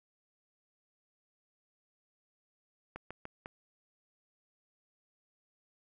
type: clicks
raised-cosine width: 0.5 ms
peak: -27 dBFS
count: 4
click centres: 2.96 / 3.106 / 3.254 / 3.459 s
effects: none